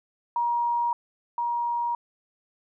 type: tone pair in turn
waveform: sine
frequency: 949 / 949 Hz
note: A#5 / A#5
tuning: +31 / +31 cents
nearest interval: unison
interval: 0 cents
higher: neither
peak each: -22 / -24 dBFS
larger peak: first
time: 0.36-0.93 / 1.38-1.95 s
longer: neither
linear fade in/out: 2 ms
effects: none